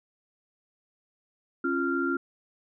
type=tone cluster; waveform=sine; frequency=272.3 / 346.1 / 1387 Hz; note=C#4 / F4 / F6; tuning=-31 / -16 / -12 cents; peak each=-29 dBFS; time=1.64-2.17 s; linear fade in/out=5 ms; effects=none